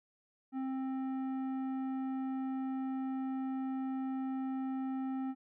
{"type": "tone with tanh clipping", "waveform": "sine", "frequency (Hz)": 264, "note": "C4", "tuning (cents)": 16, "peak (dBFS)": -36, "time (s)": [0.52, 5.35], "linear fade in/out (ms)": 50, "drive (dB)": 11, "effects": []}